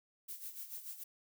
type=noise with tremolo; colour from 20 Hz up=violet; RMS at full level=-44 dBFS; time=0.28-1.04 s; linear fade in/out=10 ms; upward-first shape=sine; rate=6.9 Hz; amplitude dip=70%; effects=none